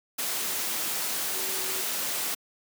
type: tone in noise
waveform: sine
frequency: 378.8 Hz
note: F#4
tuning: 41 cents sharp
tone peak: -41 dBFS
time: 1.34-1.82 s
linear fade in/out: 10 ms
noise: white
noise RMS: -30 dBFS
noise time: 0.18-2.35 s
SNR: -14 dB
effects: high-pass 200 Hz 12 dB/octave